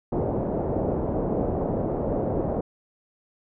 white low-pass noise, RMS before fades -26 dBFS, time 0.12-2.61 s, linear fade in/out 5 ms, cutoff 610 Hz, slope 24 dB/octave, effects none

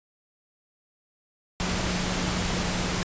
sine tone in noise, 180.3 Hz, F#3, 45 cents flat, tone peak -31 dBFS, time 1.6-3.03 s, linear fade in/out 0 ms, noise pink, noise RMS -28 dBFS, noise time 1.6-3.03 s, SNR -6 dB, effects resampled to 16000 Hz

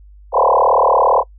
sine tone with frequency modulation, 760 Hz, F#5, 46 cents sharp, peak -9 dBFS, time 0.32-1.24 s, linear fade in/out 50 ms, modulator 37.7 Hz, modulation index 7.5, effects noise-tail reverb RT60 0.1 s tail -24 dB re dry + added 50 Hz sine -39 dBFS peak until 1.38 s

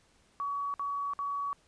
sine tone bursts, 1131 Hz, C#6, 34 cents sharp, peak -31 dBFS, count 3, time 0.4-1.53 s, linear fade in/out 0 ms, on 340 ms, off 55 ms, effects pink hiss -66 dBFS RMS until 1.67 s + resampled to 22050 Hz

